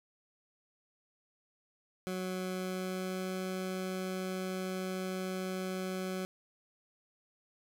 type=tone with pitch glide; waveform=20% pulse; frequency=185 to 186.5 Hz; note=F#3 to F#3; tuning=0 to +14 cents; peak=-30 dBFS; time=2.07-6.25 s; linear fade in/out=0 ms; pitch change=+14 cents; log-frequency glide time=2.5-3.37 s; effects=none